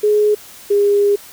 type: tone pair in turn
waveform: sine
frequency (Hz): 420.2 / 406.8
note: G#4 / G#4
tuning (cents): +20 / -36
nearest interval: minor second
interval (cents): 56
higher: first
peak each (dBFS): -10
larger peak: neither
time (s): 0.03-0.35 / 0.7-1.16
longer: second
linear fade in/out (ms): 10
effects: white hiss -39 dBFS RMS until 1.32 s